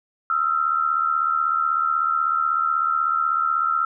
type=tone pair together; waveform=sine; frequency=1281 / 1357.2 Hz; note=E6 / F6; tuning=-50 / -50 cents; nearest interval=minor second; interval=100 cents; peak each=-23 / -20 dBFS; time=0.3-3.85 s; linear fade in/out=2 ms; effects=none